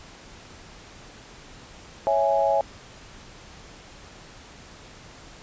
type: chord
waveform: sine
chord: C# minor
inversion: none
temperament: equal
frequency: 554.4 / 659.3 / 830.6 Hz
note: C#5 / E5 / G#5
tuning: 0 / 0 / 0 cents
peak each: -23 dBFS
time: 2.07-2.61 s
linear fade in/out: 0 ms
effects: pink hiss -46 dBFS RMS until 5.42 s + resampled to 16000 Hz

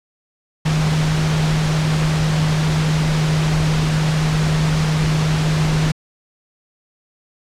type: tone in noise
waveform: sine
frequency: 155.56 Hz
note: D#3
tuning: in tune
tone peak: -15 dBFS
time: 0.65-5.92 s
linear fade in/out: 10 ms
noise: pink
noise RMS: -23 dBFS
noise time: 0.65-5.92 s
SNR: +5 dB
effects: low-pass 6000 Hz 12 dB/octave

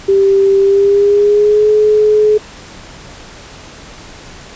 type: tone with pitch glide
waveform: sine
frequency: 392 to 425 Hz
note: G4 to G#4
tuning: 0 to +40 cents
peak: -6 dBFS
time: 0.08-2.38 s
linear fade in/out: 10 ms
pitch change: +140 cents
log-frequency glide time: 0.59-1.69 s
effects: pink hiss -34 dBFS RMS until 4.55 s + resampled to 16000 Hz

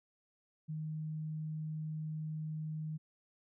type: tone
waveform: sine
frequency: 155.56 Hz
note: D#3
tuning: in tune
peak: -37 dBFS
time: 0.68-2.98 s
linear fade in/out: 20 ms
effects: none

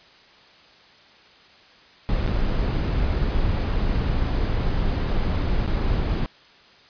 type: noise with dropouts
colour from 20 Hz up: brown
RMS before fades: -22 dBFS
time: 2.09-6.26 s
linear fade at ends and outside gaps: 0 ms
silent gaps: 2.263-2.276 / 5.663-5.677 s
effects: white hiss -51 dBFS RMS until 6.89 s + resampled to 11025 Hz

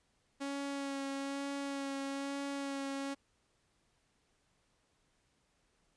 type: tone with vibrato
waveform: sawtooth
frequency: 277.2 Hz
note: C#4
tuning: in tune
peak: -33 dBFS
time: 0.4-3.15 s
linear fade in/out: 20 ms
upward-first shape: sine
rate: 1.1 Hz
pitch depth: 17 cents each way
effects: pink hiss -75 dBFS RMS until 5.96 s + resampled to 22050 Hz

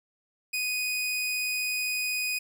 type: tone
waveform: sawtooth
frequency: 2489 Hz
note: D#7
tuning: in tune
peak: -24 dBFS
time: 0.53-2.39 s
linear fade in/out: 10 ms
effects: none

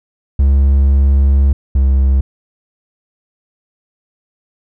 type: tone pair in turn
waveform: triangle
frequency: 68.8 / 66.92 Hz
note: C#2 / C2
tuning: -12 / +40 cents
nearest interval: unison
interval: 48 cents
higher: first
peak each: -5 / -6 dBFS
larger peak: first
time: 0.39-1.53 / 1.75-2.21 s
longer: first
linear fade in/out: 5 ms
effects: none

